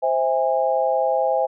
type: chord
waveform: sine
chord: C augmented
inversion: none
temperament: just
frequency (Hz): 523.3 / 654.1 / 817.6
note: C5 / E5 / G#5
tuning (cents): 0 / -14 / -27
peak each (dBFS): -21 / -22 / -22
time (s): 0.02-1.47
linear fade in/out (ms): 20
effects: none